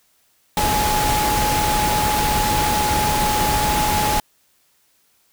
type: tone in noise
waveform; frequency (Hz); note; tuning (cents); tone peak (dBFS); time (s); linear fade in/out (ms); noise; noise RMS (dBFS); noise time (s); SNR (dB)
sine; 843; G#5; +26; -19; 0.57-4.2; 2; pink; -21; 0.57-4.2; -1
effects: white hiss -61 dBFS RMS until 5.32 s